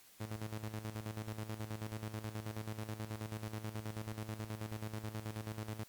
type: tone with tremolo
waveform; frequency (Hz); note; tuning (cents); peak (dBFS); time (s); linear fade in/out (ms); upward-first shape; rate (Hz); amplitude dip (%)
sawtooth; 108.4; A2; -25; -35; 0.2-5.84; 10; square; 9.3; 65
effects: white hiss -62 dBFS RMS until 5.88 s + Opus 48 kbps